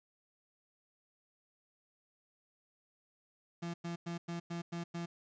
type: tone bursts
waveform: 35% pulse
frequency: 170.5 Hz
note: F3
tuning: 41 cents flat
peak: -36 dBFS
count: 7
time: 3.62-5.06 s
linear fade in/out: 10 ms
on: 120 ms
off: 100 ms
effects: resampled to 16000 Hz + 12-bit